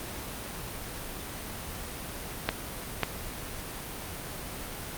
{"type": "clicks", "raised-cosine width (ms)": 0.3, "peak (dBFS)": -8, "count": 2, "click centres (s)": [2.49, 3.033], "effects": ["pink hiss -38 dBFS RMS until 4.97 s", "Opus 32 kbps"]}